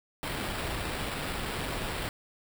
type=noise with sample-and-hold; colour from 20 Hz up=pink; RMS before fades=-34 dBFS; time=0.23-2.09 s; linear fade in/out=0 ms; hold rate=6300 Hz; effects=none